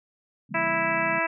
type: chord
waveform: sine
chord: D diminished seventh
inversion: none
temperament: equal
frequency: 146.83 / 174.61 / 207.7 / 246.9 Hz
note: D3 / F3 / Ab3 / Cb4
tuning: 0 / 0 / 0 / 0 cents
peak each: -41 / -40 / -38 / -43 dBFS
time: 0.49-1.2 s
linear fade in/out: 20 ms
type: harmonic tone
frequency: 329.6 Hz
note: E4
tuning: in tune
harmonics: 1 / 2 / 3 / 4 / 5 / 6 / 7 / 8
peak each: -35 / -29 / -29 / -32 / -30 / -30 / -32 / -32 dBFS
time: 0.54-1.27 s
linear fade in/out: 10 ms
effects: none